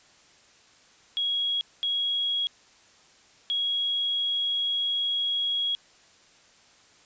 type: tone bursts at uneven times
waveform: sine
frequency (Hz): 3313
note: G#7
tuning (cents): -5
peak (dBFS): -24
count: 3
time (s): 1.17-1.61 / 1.83-2.47 / 3.5-5.75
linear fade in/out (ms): 0
effects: white hiss -57 dBFS RMS until 7.05 s + resampled to 16000 Hz